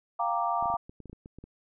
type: chord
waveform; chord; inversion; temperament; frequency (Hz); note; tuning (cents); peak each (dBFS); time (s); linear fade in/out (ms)
sine; G minor seventh; third; equal; 698.5 / 784 / 932.3 / 1174.7; F5 / G5 / Bb5 / D6; 0 / 0 / 0 / 0; -30 / -34 / -31 / -31; 0.19-0.77; 10
type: clicks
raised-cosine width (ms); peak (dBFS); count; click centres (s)
3; -32; 12; 0.626 / 0.657 / 0.701 / 0.74 / 0.895 / 1.003 / 1.057 / 1.097 / 1.13 / 1.259 / 1.386 / 1.44
effects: none